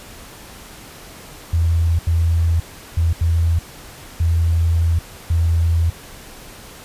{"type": "tone bursts at uneven times", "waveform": "sine", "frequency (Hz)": 83.2, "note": "E2", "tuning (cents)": 17, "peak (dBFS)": -13, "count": 6, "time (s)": [[1.53, 1.99], [2.07, 2.6], [2.97, 3.13], [3.21, 3.59], [4.2, 4.99], [5.3, 5.9]], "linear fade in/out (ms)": 5, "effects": ["pink hiss -39 dBFS RMS until 6.84 s", "resampled to 32000 Hz"]}